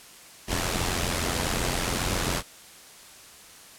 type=noise with amplitude modulation; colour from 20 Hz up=pink; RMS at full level=-24 dBFS; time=0.47-2.43 s; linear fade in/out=50 ms; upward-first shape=sine; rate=87.4 Hz; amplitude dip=65%; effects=white hiss -48 dBFS RMS until 3.78 s + low-pass 11000 Hz 12 dB/octave